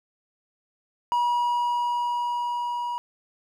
triangle tone with level ramp, 963 Hz, B5, 44 cents flat, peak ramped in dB -18 to -25 dBFS, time 1.12-2.98 s, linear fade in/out 0 ms, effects none

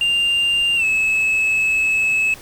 sine tone with pitch glide, 2794 to 2592 Hz, F7 to E7, 0 to -30 cents, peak -12 dBFS, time 0.01-2.34 s, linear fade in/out 2 ms, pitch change -130 cents, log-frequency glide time 0.76-0.85 s, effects tanh soft clip ceiling -14 dBFS + pink hiss -40 dBFS RMS until 2.41 s

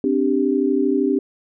sine chord, C suspended second, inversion none, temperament just, 261.6 / 294.3 / 392.4 Hz, C4 / D4 / G4, 0 / +4 / +2 cents, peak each -20 dBFS, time 0.04-1.19 s, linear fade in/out 2 ms, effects none

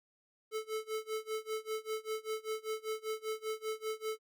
square tone with tremolo, 436.3 Hz, A4, 15 cents flat, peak -34 dBFS, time 0.51-4.19 s, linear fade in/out 50 ms, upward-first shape sine, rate 5.1 Hz, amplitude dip 95%, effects Opus 48 kbps

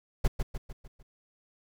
brown noise with echo, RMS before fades -22 dBFS, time 0.24-0.28 s, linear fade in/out 10 ms, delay 150 ms, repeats 5, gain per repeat -6 dB, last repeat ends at 1.03 s, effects none

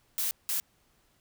blue noise bursts at uneven times, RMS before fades -30 dBFS, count 2, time 0.18-0.31 / 0.49-0.6 s, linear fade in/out 0 ms, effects pink hiss -68 dBFS RMS until 1.2 s

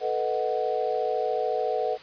sine chord, B dominant seventh, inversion third, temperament equal, 440 / 493.9 / 622.3 / 740 Hz, A4 / B4 / D#5 / F#5, 0 / 0 / 0 / 0 cents, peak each -29 / -29 / -31 / -29 dBFS, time 0-1.98 s, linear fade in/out 50 ms, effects white hiss -46 dBFS RMS until 2.02 s + resampled to 11025 Hz

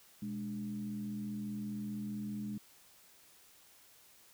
sine tone with frequency modulation, 207.7 Hz, G#3, in tune, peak -37 dBFS, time 0.22-2.58 s, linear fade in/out 5 ms, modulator 84.8 Hz, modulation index 0.58, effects white hiss -62 dBFS RMS until 4.33 s

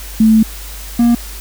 sine / triangle tone pair in turn, 220 / 236.8 Hz, A3 / A#3, 0 / +27 cents, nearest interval minor second, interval 127 cents, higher second, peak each -5 dBFS, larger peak neither, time 0.2-0.43 / 0.99-1.15 s, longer first, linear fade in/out 5 ms, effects added 50 Hz sine -28 dBFS peak until 1.4 s + white hiss -32 dBFS RMS until 1.4 s

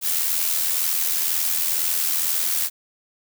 blue noise with amplitude modulation, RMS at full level -20 dBFS, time 0.01-2.7 s, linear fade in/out 50 ms, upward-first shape sine, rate 82 Hz, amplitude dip 50%, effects none

